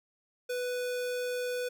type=tone; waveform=square; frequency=495.1 Hz; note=B4; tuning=4 cents sharp; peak=-32 dBFS; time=0.49-1.69 s; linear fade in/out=10 ms; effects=none